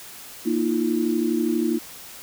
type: chord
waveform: sine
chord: Bb suspended fourth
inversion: none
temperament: equal with one note detuned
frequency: 233.1 / 311.1 / 343.4 Hz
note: Bb3 / Eb4 / F4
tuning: 0 / 0 / -29 cents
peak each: -24 dBFS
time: 0.45-1.79 s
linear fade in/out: 20 ms
effects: white hiss -41 dBFS RMS until 2.22 s